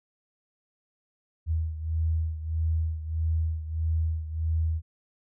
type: beating tone pair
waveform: sine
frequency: 80 / 81.6 Hz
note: D#2 / E2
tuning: +49 / -17 cents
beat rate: 1.6 Hz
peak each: -26 / -31 dBFS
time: 1.46-4.82 s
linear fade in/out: 50 ms
effects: none